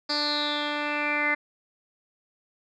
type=tone with low-pass filter sweep; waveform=10% pulse; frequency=295.1 Hz; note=D4; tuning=8 cents sharp; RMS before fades=-27 dBFS; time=0.09-1.35 s; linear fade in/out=10 ms; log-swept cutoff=4800 to 2000 Hz; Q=9.4; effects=none